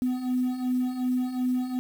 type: beating tone pair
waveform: triangle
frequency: 250 / 252.7 Hz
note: B3 / B3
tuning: +21 / +40 cents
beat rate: 2.7 Hz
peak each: -27 / -22 dBFS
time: 0.02-1.79 s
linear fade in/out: 0 ms
effects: tanh soft clip ceiling -20 dBFS + 8-bit